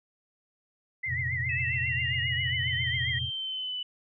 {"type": "tone with vibrato", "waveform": "sine", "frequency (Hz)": 1987, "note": "B6", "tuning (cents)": 10, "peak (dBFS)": -29, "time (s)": [1.03, 3.19], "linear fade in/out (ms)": 10, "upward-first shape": "triangle", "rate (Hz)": 7.4, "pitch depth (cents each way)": 120}
{"type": "chord", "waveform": "sine", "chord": "F suspended fourth", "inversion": "none", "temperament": "equal", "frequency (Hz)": [87.31, 116.54, 130.81], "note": ["F2", "Bb2", "C3"], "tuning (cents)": [0, 0, 0], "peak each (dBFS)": -36, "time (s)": [1.06, 3.31], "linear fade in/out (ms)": 50}
{"type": "exponential two-way sweep", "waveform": "sine", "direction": "up then down", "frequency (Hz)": [2600, 3200, 2973], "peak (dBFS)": -31, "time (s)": [1.49, 3.83], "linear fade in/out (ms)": 5, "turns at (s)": 3.09}
{"effects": []}